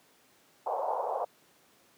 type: band-pass noise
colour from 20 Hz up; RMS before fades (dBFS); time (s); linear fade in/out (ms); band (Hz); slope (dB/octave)
white; -32; 0.66-1.25; 10; 480 to 960; 48
effects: pink hiss -63 dBFS RMS until 1.97 s + high-pass 200 Hz 12 dB/octave